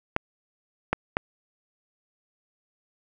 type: clicks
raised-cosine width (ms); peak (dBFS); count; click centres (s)
0.5; -7; 3; 0.164 / 0.93 / 1.169
effects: none